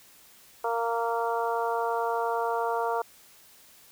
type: harmonic tone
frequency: 231.4 Hz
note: A#3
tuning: 13 cents flat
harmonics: 2 / 3 / 4 / 5 / 6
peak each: -30 / -31 / -30 / -35 / -37 dBFS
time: 0.64-3.02 s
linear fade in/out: 5 ms
effects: white hiss -55 dBFS RMS until 3.91 s